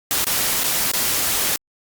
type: noise with dropouts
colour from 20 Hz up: white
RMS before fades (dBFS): -20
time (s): 0.11-1.56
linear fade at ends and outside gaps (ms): 0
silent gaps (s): 0.244-0.268 / 0.635-0.641 / 0.916-0.936
effects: Opus 48 kbps